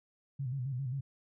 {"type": "tone with vibrato", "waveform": "sine", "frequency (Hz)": 130.81, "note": "C3", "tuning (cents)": 0, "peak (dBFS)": -33, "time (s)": [0.39, 1.01], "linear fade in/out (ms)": 10, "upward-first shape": "square", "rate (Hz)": 7.5, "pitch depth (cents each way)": 95, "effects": []}